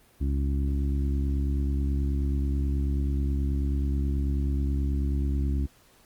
harmonic tone, 69.3 Hz, C#2, in tune, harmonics 1 / 2 / 3 / 4 / 5, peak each -24 / -34 / -37 / -35 / -42 dBFS, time 0.2-5.67 s, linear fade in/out 20 ms, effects pink hiss -59 dBFS RMS until 6.05 s + Opus 32 kbps

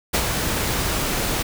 pink noise with ADSR envelope, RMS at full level -18 dBFS, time 0.13-1.43 s, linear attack 17 ms, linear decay 68 ms, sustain -5 dB, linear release 12 ms, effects none

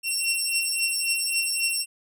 15% pulse beating tone pair, 2725 / 2728.7 Hz, F7 / F7, -43 / -41 cents, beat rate 3.7 Hz, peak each -19 dBFS, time 0.03-1.86 s, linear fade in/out 50 ms, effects none

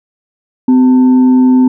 sine tone with frequency modulation, 255.4 Hz, C4, 42 cents flat, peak -4 dBFS, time 0.68-1.68 s, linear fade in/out 5 ms, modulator 640 Hz, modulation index 0.23, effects none

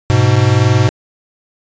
square tone pair together, 103.7 / 124.83 Hz, G#2 / B2, -2 / +19 cents, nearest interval minor third, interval 321 cents, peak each -12 dBFS, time 0.1-0.89 s, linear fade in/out 0 ms, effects resampled to 16000 Hz

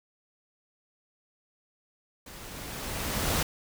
pink noise with level ramp, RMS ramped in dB -46 to -26 dBFS, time 2.26-3.43 s, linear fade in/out 5 ms, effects none

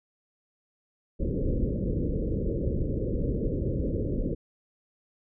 pink low-pass noise, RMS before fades -28 dBFS, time 1.19-4.35 s, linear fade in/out 20 ms, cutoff 550 Hz, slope 96 dB/octave, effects none

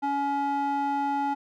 square tone with band-pass filter, 281.6 Hz, C#4, 27 cents sharp, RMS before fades -27 dBFS, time 0.02-1.35 s, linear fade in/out 20 ms, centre 740 Hz, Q 3.1, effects none

